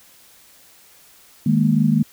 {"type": "chord", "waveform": "sine", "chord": "D# suspended fourth", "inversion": "none", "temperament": "equal", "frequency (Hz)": [155.56, 207.7, 233.1], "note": ["D#3", "G#3", "A#3"], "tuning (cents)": [0, 0, 0], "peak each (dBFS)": -18, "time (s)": [1.46, 2.03], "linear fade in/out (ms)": 5, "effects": ["white hiss -50 dBFS RMS until 2.12 s"]}